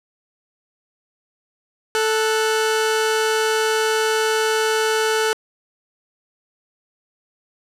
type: tone pair together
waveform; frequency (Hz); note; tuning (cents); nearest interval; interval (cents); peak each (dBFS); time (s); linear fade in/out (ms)
sawtooth; 440 / 1480; A4 / F#6; 0 / 0; octave + major sixth; 2100; -14 / -20; 1.95-5.33; 0
effects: low-pass 11000 Hz 12 dB/octave